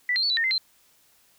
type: tone with pitch steps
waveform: sine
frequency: 1973 / 4167 / 4447 / 3966 / 1833 / 2069 / 4116 Hz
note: B6 / C8 / C#8 / B7 / A#6 / C7 / C8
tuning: -2 / -8 / +5 / +7 / -30 / -20 / -29 cents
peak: -21 dBFS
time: 0.09-0.58 s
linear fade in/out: 2 ms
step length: 70 ms
effects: white hiss -61 dBFS RMS until 1.38 s